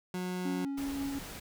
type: tone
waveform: 30% pulse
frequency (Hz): 181.8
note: F#3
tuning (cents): -30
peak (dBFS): -31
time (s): 0.14-0.65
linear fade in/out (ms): 2
type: tone with tremolo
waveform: triangle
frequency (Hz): 277.3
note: C#4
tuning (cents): +1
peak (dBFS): -30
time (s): 0.45-1.19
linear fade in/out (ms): 5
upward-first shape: triangle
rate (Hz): 5.6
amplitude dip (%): 25
type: noise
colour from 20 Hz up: pink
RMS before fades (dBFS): -44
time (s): 0.77-1.4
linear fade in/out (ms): 10
effects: none